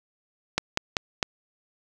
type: clicks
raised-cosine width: 0.2 ms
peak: -5 dBFS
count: 4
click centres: 0.58 / 0.774 / 0.968 / 1.228 s
effects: none